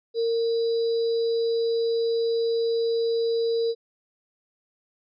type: tone with sample-and-hold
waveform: sine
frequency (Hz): 460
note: A#4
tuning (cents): -23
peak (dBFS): -21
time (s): 0.14-3.75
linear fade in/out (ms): 50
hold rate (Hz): 4410
effects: resampled to 16000 Hz